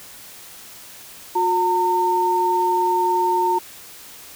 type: tone pair together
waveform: sine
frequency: 360 / 910.8 Hz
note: F#4 / A#5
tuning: -47 / -40 cents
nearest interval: octave + major third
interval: 1607 cents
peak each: -22 / -17 dBFS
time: 1.35-3.59 s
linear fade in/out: 10 ms
effects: white hiss -41 dBFS RMS until 4.35 s